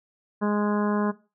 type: harmonic tone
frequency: 207.7 Hz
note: G#3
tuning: in tune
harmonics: 1 / 2 / 3 / 4 / 5 / 6 / 7 / 8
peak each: -23 / -29 / -33 / -36 / -32 / -40 / -39 / -40 dBFS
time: 0.41-1.12 s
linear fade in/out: 20 ms
effects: noise-tail reverb RT60 0.3 s tail -18 dB re dry